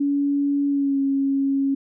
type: tone with pitch glide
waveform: sine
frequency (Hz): 283.4 to 274.4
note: C#4 to C#4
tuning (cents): +38 to -17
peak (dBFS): -18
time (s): 0-1.75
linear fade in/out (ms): 10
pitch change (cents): -55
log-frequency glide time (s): 0.68-1
effects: none